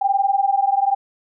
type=tone pair together; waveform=sine; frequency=782 / 802.6 Hz; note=G5 / G5; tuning=-4 / +41 cents; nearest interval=unison; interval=45 cents; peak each=-18 dBFS; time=0.01-0.95 s; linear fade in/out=10 ms; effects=none